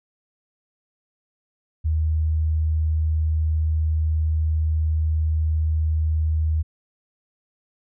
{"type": "tone", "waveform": "sine", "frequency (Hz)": 78.5, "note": "D#2", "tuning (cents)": 16, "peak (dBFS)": -18, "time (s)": [1.84, 6.63], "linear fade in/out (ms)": 20, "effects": []}